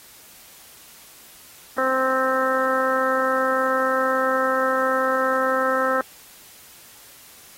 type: harmonic tone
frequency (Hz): 261.6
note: C4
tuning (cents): 0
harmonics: 1 / 2 / 3 / 4 / 5 / 6 / 7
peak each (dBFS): -30 / -22 / -32 / -28 / -23 / -28 / -31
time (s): 1.78-6.01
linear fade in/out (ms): 2
effects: white hiss -47 dBFS RMS until 7.57 s + AAC 48 kbps